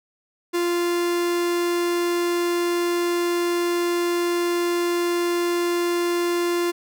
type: tone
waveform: 45% pulse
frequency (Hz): 347.7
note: F4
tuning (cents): -8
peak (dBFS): -20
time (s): 0.53-6.72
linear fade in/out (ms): 20
effects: none